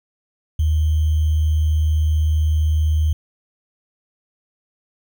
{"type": "tone with sample-and-hold", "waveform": "sine", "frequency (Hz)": 77.78, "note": "D#2", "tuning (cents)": 0, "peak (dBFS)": -14, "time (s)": [0.59, 3.13], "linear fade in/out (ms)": 5, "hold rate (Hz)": 3150, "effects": []}